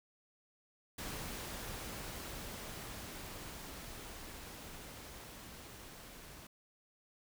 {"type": "noise with level ramp", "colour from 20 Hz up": "pink", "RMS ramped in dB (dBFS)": [-43, -53], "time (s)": [0.98, 6.47], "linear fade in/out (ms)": 5, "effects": []}